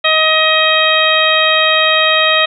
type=harmonic tone with a mistuned harmonic; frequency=630 Hz; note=D#5; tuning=21 cents sharp; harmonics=1 / 2 / 3 / 4 / 5 / 6; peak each=-16 / -16 / -16 / -16 / -16 / -16 dBFS; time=0.04-2.46 s; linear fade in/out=10 ms; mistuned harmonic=5; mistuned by=+22 cents; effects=none